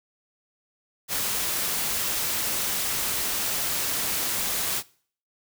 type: noise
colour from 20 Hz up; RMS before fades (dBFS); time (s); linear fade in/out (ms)
white; -27; 1.08-4.83; 50
effects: noise-tail reverb RT60 0.5 s tail -22 dB re dry